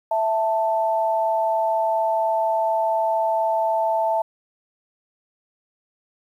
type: tone pair together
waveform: sine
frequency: 659.3 / 883.5 Hz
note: E5 / A5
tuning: 0 / +7 cents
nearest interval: perfect fourth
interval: 507 cents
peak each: -21 dBFS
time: 0.11-4.22 s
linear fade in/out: 5 ms
effects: 9-bit